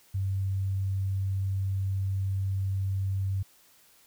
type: tone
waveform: sine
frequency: 96.6 Hz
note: G2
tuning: 25 cents flat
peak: -26 dBFS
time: 0.14-3.43 s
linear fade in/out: 10 ms
effects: white hiss -60 dBFS RMS until 4.06 s